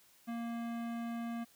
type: tone with hard clipping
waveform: sine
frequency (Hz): 233.1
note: A#3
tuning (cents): 0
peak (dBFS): -39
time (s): 0.27-1.45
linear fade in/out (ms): 20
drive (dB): 17
effects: white hiss -65 dBFS RMS until 1.55 s